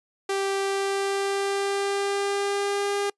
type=tone with pitch glide; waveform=sawtooth; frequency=392 to 403.5 Hz; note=G4 to G#4; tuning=0 to -50 cents; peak=-20 dBFS; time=0.29-3.1 s; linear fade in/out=5 ms; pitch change=+50 cents; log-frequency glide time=0.6-2.97 s; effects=noise-tail reverb RT60 0.1 s tail -25 dB re dry + resampled to 24000 Hz